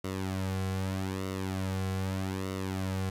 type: tone with flanger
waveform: sawtooth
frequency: 95 Hz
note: F#2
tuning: 46 cents sharp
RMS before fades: -33 dBFS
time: 0.04-3.1 s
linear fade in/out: 5 ms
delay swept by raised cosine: 1.2 to 3.3 ms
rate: 0.81 Hz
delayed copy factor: -0.7
effects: resampled to 32000 Hz + 9-bit